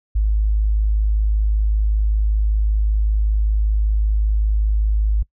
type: tone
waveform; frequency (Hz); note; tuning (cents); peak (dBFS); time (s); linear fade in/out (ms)
sine; 52.6; G#1; +23; -14; 0.15-5.23; 10
effects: noise-tail reverb RT60 0.1 s tail -23 dB re dry